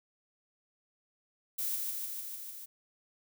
violet noise with echo, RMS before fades -34 dBFS, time 1.58-1.76 s, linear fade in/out 10 ms, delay 150 ms, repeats 6, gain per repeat -2 dB, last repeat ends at 2.66 s, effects none

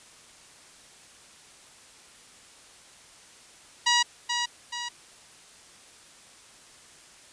10% pulse tone with echo, 961 Hz, B5, 48 cents flat, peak -11 dBFS, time 3.86-4.03 s, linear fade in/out 10 ms, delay 430 ms, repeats 2, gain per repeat -6 dB, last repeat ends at 4.89 s, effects white hiss -52 dBFS RMS until 7.32 s + resampled to 22050 Hz

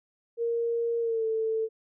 sine tone with pitch glide, 466.2 to 443.9 Hz, A#4 to A4, 0 to +15 cents, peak -25 dBFS, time 0.37-1.69 s, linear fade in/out 50 ms, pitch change -85 cents, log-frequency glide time 1-1.25 s, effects none

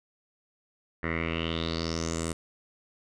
10% pulse tone with low-pass filter sweep, 82.41 Hz, E2, in tune, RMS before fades -31 dBFS, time 1.03-2.33 s, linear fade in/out 5 ms, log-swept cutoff 1800 to 8900 Hz, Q 5.5, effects none

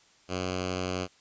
5% pulse tone with notch filter, 91.7 Hz, F#2, 15 cents flat, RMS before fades -32 dBFS, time 0.28-1.08 s, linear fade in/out 50 ms, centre 900 Hz, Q 2, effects white hiss -61 dBFS RMS until 1.2 s + resampled to 16000 Hz

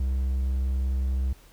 triangle tone, 65.4 Hz, C2, in tune, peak -21 dBFS, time 0-1.33 s, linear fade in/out 5 ms, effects added 40 Hz sine -53 dBFS peak until 1.52 s + pink hiss -56 dBFS RMS until 1.52 s

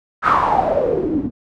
white noise with low-pass filter sweep, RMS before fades -17 dBFS, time 0.22-1.31 s, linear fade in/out 50 ms, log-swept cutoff 1400 to 240 Hz, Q 8.2, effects none

